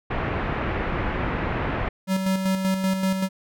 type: low-pass noise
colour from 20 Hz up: pink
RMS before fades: -26 dBFS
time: 0.1-1.89 s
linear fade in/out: 10 ms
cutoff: 2300 Hz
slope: 24 dB/octave
type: tone with tremolo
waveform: square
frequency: 190 Hz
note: F#3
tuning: 46 cents sharp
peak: -20 dBFS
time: 2.07-3.29 s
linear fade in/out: 50 ms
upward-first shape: square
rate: 5.2 Hz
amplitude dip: 45%
effects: none